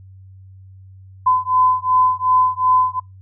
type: beating tone pair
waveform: sine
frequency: 1014 / 1016.7 Hz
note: B5 / B5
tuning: +45 / +50 cents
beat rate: 2.7 Hz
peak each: -16 dBFS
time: 1.26-3 s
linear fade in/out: 10 ms
effects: noise-tail reverb RT60 0.2 s tail -25 dB re dry + added 95 Hz sine -39 dBFS peak until 3.21 s